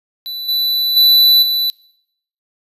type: tone with level steps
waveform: square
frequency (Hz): 3978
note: B7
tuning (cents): +12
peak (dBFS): -24 / -15 / -8 / -15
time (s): 0.26-1.7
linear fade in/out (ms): 0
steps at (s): 0.48 / 0.96 / 1.42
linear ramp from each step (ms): 10
effects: noise-tail reverb RT60 0.7 s tail -21 dB re dry + resampled to 32000 Hz